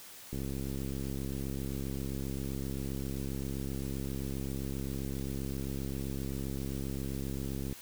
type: click train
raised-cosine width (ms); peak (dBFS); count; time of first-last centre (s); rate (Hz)
3; -25; 501; 0.33-7.726; 67.6
effects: white hiss -50 dBFS RMS until 7.81 s